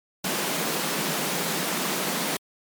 pink high-pass noise, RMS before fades -27 dBFS, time 0.24-2.37 s, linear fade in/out 5 ms, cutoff 150 Hz, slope 96 dB/octave, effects MP3 96 kbps

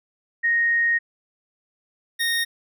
sine / 25% pulse tone pair in turn, 1864.7 / 1855.2 Hz, A#6 / A#6, 0 / -9 cents, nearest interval unison, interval 9 cents, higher first, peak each -17 dBFS, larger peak neither, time 0.43-0.99 / 2.19-2.45 s, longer first, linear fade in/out 20 ms, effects none

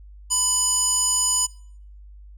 square tone with band-pass filter, 995 Hz, B5, 13 cents sharp, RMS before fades -21 dBFS, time 0.3-1.47 s, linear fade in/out 20 ms, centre 7800 Hz, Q 9, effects noise-tail reverb RT60 0.6 s tail -25 dB re dry + added 50 Hz sine -41 dBFS peak until 2.37 s

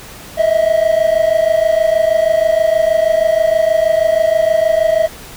triangle tone pair together, 631.7 / 658 Hz, D#5 / E5, +26 / -3 cents, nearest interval minor second, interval 71 cents, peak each -11 dBFS, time 0.37-5.08 s, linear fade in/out 20 ms, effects pink hiss -34 dBFS RMS until 5.36 s

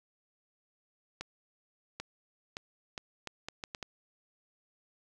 accelerating click train, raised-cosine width 0.2 ms, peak -21 dBFS, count 9, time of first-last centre 1.21-3.828 s, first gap 790 ms, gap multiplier 0.72, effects none

